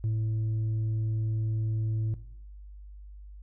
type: tone with tanh clipping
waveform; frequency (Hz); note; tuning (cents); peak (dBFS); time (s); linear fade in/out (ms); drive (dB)
triangle; 110; A2; 0; -26; 0.04-2.14; 0; 7
effects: noise-tail reverb RT60 0.7 s tail -17 dB re dry + added 50 Hz sine -43 dBFS peak until 3.42 s